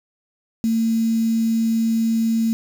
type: tone with quantisation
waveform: sine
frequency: 226 Hz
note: A3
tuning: 47 cents sharp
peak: -16 dBFS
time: 0.64-2.53 s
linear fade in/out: 0 ms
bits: 6
effects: none